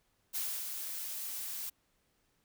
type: noise with ADSR envelope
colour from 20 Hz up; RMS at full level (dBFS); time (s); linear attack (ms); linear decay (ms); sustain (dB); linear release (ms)
blue; -35; 0.33-1.7; 28; 280; -5; 11
effects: pink hiss -75 dBFS RMS until 2.44 s